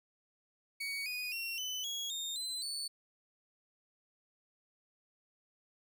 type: tone with pitch steps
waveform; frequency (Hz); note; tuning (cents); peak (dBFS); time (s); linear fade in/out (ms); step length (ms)
30% pulse; 2245 / 2477 / 2732 / 3014 / 3325 / 3668 / 4047 / 4464; C#7 / D#7 / F7 / F#7 / G#7 / A#7 / B7 / C#8; +21 / -8 / -39 / +31 / +1 / -29 / +42 / +11; -34; 0.8-2.88; 10; 260
effects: none